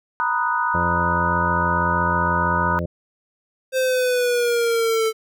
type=chord; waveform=sine; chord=B major seventh; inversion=third; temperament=equal; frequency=932.3 / 987.8 / 1244.5 / 1480 Hz; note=A#5 / B5 / D#6 / F#6; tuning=0 / 0 / 0 / 0 cents; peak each=-24 dBFS; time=0.2-2.79 s; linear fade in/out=0 ms
type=harmonic tone; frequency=86.2 Hz; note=F2; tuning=22 cents flat; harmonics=1 / 2 / 3 / 4 / 5 / 6 / 7; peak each=-27 / -26 / -37 / -33 / -38 / -32 / -31 dBFS; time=0.74-2.86 s; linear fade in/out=5 ms
type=exponential sweep; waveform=square; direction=down; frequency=523.3 to 440 Hz; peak=-18 dBFS; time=3.72-5.13 s; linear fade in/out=50 ms
effects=none